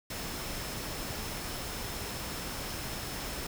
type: tone in noise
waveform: sine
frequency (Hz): 5274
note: E8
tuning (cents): 0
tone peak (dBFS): -48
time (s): 0.1-3.47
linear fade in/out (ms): 5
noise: pink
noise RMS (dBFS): -38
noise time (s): 0.1-3.47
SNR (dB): -13
effects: none